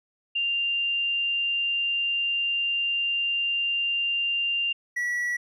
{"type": "tone pair in turn", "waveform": ["sine", "triangle"], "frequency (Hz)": [2790, 1940.1], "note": ["F7", "B6"], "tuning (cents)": [-2, -31], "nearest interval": "tritone", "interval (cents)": 629, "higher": "first", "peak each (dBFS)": -23, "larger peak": "neither", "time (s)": [[0.35, 4.73], [4.96, 5.37]], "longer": "first", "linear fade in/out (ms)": 10, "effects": []}